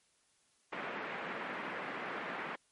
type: band-pass noise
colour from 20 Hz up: white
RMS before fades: -41 dBFS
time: 0.72-2.56 s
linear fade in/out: 10 ms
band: 170 to 2100 Hz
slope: 24 dB/octave
effects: white hiss -72 dBFS RMS until 2.71 s + MP3 48 kbps